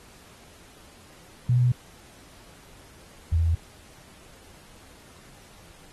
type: tone pair in turn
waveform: sine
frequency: 123.47 / 82.52 Hz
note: B2 / E2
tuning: 0 / +2 cents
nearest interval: perfect fifth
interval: 698 cents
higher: first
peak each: -17 / -19 dBFS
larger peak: first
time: 1.49-1.72 / 3.32-3.55 s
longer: neither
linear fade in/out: 5 ms
effects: pink hiss -52 dBFS RMS until 5.92 s + AAC 32 kbps